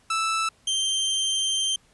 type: tone pair in turn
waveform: sawtooth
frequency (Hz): 1318.5 / 3144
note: E6 / G7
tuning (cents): 0 / +4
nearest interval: octave + minor third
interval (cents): 1504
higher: second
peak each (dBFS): -19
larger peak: neither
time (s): 0.1-0.49 / 0.67-1.76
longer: second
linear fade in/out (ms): 5
effects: pink hiss -60 dBFS RMS until 1.93 s + resampled to 24000 Hz